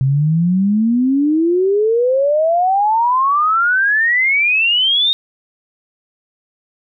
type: exponential sweep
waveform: sine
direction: up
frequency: 130 to 3729 Hz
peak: -11 dBFS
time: 0.01-5.13 s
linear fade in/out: 0 ms
effects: none